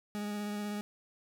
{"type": "tone with vibrato", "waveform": "40% pulse", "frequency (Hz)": 207.2, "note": "G#3", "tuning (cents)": -4, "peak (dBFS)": -34, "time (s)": [0.15, 0.81], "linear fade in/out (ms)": 0, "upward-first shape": "triangle", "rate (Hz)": 16, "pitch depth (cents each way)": 18, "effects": []}